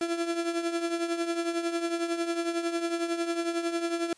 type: tone with tremolo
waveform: 35% pulse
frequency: 337.9 Hz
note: E4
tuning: 43 cents sharp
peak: -23 dBFS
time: 0.01-4.13 s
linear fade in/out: 2 ms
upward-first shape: triangle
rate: 11 Hz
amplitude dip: 70%
effects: white hiss -60 dBFS RMS until 4.17 s + resampled to 22050 Hz